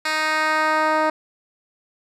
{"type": "tone with band-pass filter sweep", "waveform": "10% pulse", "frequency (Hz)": 311.1, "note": "D#4", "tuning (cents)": 0, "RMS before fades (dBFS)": -20, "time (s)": [0.05, 1.1], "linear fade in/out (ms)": 5, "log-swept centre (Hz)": [3000, 730], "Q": 0.84, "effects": []}